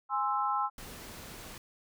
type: chord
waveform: sine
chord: Ab augmented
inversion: none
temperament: equal with one note detuned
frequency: 826.8 / 1046.5 / 1318.5 Hz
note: Ab5 / C6 / E6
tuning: -8 / 0 / 0 cents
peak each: -32 dBFS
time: 0.09-0.7 s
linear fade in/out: 50 ms
type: noise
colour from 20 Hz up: pink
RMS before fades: -46 dBFS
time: 0.78-1.58 s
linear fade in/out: 2 ms
effects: none